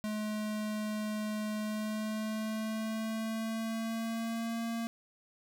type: tone with pitch glide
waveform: square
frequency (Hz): 213.2 to 229.8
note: G#3 to A#3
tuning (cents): +46 to -25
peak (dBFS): -34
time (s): 0.04-4.87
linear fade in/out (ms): 0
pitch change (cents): +129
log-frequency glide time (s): 1.58-4.63
effects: none